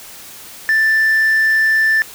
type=tone with tanh clipping; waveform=triangle; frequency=1768 Hz; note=A6; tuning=8 cents sharp; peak=-11 dBFS; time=0.69-2.02 s; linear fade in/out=0 ms; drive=6 dB; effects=white hiss -36 dBFS RMS until 2.14 s